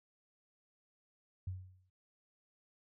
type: tone with exponential decay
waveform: sine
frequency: 92.7 Hz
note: F#2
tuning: 4 cents sharp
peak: -35 dBFS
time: 1.47-1.9 s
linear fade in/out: 5 ms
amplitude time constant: 92 ms
effects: none